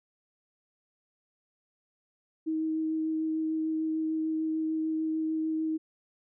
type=tone with vibrato; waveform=sine; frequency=316.7 Hz; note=D#4; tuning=31 cents sharp; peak=-27 dBFS; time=2.46-5.78 s; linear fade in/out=20 ms; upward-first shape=sine; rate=6.7 Hz; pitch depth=9 cents each way; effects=none